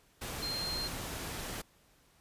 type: tone in noise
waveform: sine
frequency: 4186 Hz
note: C8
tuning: in tune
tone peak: -35 dBFS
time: 0.42-0.88 s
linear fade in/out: 10 ms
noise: pink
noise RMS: -40 dBFS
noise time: 0.21-1.62 s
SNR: +2 dB
effects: pink hiss -66 dBFS RMS until 2.2 s + resampled to 32000 Hz